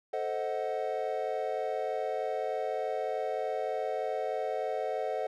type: chord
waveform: triangle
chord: A diminished seventh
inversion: none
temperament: equal with one note detuned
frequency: 440 / 523.3 / 629.5 / 740 Hz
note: A4 / C5 / Eb5 / Gb5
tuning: 0 / 0 / +20 / 0 cents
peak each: -34 dBFS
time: 0.13-5.27 s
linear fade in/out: 5 ms
effects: none